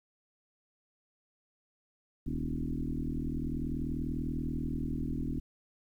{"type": "tone with frequency modulation", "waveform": "sine", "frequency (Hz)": 146.83, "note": "D3", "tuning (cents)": 0, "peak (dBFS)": -31, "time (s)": [2.26, 5.4], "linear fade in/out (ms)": 10, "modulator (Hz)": 40.4, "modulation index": 4, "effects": ["11-bit"]}